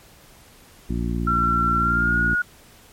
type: harmonic tone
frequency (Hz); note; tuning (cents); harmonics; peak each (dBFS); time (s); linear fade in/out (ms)
58.27; A#1; 0; 1 / 2 / 3 / 4 / 5 / 6; -25 / -30 / -28 / -29 / -33 / -35; 0.89-2.35; 10
type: tone with pitch glide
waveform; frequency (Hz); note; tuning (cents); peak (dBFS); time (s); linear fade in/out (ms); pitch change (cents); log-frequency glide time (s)
sine; 1356 to 1445; E6 to F#6; +49 to -41; -18; 1.27-2.42; 5; +110; 1.78-2.2
effects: pink hiss -50 dBFS RMS until 2.92 s + MP3 64 kbps